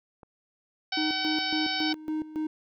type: click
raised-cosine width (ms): 1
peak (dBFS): -34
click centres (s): 0.232
type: harmonic tone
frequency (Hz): 759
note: F#5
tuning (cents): +44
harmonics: 1 / 2 / 3 / 4 / 5 / 6 / 7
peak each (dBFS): -35 / -35 / -35 / -35 / -35 / -35 / -35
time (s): 0.92-1.93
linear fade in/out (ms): 5
type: tone with tremolo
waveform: triangle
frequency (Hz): 310.4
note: D#4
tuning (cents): -4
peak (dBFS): -25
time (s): 0.97-2.47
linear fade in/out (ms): 5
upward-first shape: square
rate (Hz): 3.6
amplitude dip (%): 80
effects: none